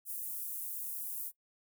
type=high-pass noise; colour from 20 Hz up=pink; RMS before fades=-40 dBFS; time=0.05-1.32 s; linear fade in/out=50 ms; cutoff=11000 Hz; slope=24 dB/octave; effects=noise-tail reverb RT60 0.1 s tail -20 dB re dry